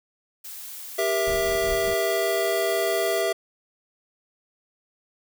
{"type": "noise", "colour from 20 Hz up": "blue", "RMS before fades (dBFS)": -38, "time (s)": [0.44, 3.22], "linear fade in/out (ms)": 10}
{"type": "chord", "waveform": "square", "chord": "E diminished", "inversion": "first", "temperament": "just", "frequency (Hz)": [395.6, 474.7, 659.3], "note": ["G4", "Bb4", "E5"], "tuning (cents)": [16, 31, 0], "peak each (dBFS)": [-27, -31, -25], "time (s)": [0.98, 3.33], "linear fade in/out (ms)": 10}
{"type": "noise with tremolo", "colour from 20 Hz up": "brown", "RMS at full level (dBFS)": -33, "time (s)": [1.27, 1.94], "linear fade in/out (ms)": 5, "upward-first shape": "triangle", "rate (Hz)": 5.2, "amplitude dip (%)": 70}
{"effects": []}